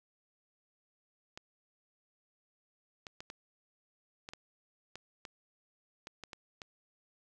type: clicks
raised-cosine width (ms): 0.2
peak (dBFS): -27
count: 12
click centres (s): 1.375 / 3.068 / 3.205 / 3.301 / 4.289 / 4.335 / 4.956 / 5.252 / 6.071 / 6.237 / 6.332 / 6.618
effects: none